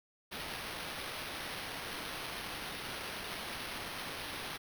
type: noise with sample-and-hold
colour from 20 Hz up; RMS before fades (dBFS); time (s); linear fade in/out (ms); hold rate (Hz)
white; -42; 0.31-4.58; 20; 7350
effects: none